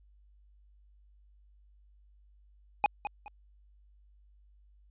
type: tone with echo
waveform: square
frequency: 830.6 Hz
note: G#5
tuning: in tune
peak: -21 dBFS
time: 2.84-2.86 s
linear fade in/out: 0 ms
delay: 210 ms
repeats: 2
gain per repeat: -11 dB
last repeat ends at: 3.28 s
effects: added 50 Hz sine -58 dBFS peak until 4.9 s + resampled to 8000 Hz